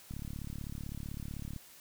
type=click train; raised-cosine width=5 ms; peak=-29 dBFS; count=53; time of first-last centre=0.11-1.563 s; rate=35.8 Hz; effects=white hiss -56 dBFS RMS until 1.8 s